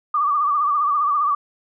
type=tone with vibrato; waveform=sine; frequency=1174.7 Hz; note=D6; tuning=in tune; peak=-16 dBFS; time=0.14-1.35 s; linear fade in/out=5 ms; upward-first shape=sine; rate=15 Hz; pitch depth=75 cents each way; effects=none